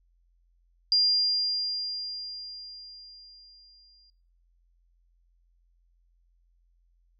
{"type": "tone with exponential decay", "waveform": "sine", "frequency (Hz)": 4800, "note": "D8", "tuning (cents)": 37, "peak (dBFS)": -18, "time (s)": [0.92, 4.1], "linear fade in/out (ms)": 1, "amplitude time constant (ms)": 690, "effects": ["noise-tail reverb RT60 0.6 s tail -24 dB re dry", "added 43 Hz sine -63 dBFS peak until 7.19 s"]}